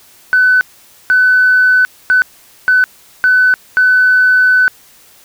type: tone bursts at uneven times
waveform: sine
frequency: 1505 Hz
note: F#6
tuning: 29 cents sharp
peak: -5 dBFS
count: 6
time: 0.33-0.61 / 1.1-1.85 / 2.1-2.22 / 2.68-2.84 / 3.24-3.54 / 3.77-4.68 s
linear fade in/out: 0 ms
effects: tanh soft clip ceiling -1 dBFS + white hiss -44 dBFS RMS until 5.24 s